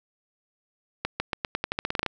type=accelerating click train; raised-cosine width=0.3 ms; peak=-10 dBFS; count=14; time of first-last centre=1.05-2.063 s; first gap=150 ms; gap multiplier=0.88; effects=none